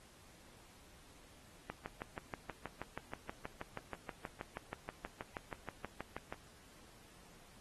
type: click train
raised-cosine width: 0.5 ms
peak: -27 dBFS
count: 30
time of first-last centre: 1.7-6.325 s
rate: 6.27 Hz
effects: pink hiss -62 dBFS RMS until 7.6 s + AAC 32 kbps